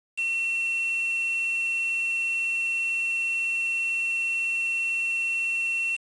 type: tone with quantisation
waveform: sine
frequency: 2709 Hz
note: E7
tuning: 47 cents sharp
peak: -24 dBFS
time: 0.17-5.97 s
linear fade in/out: 20 ms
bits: 6
effects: resampled to 22050 Hz